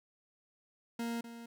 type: tone with echo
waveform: 40% pulse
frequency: 233.1 Hz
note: A#3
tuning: in tune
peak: -34 dBFS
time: 0.99-1.21 s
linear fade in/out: 5 ms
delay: 250 ms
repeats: 1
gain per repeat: -11 dB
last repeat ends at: 1.46 s
effects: none